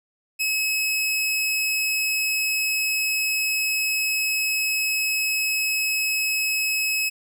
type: tone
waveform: sawtooth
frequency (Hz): 2570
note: E7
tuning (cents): -45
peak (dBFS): -18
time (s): 0.39-7.1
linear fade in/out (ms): 20
effects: none